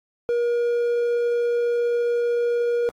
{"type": "tone", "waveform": "triangle", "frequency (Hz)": 476.2, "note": "A#4", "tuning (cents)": 37, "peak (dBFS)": -17, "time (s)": [0.29, 2.89], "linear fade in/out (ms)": 0, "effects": ["AAC 48 kbps"]}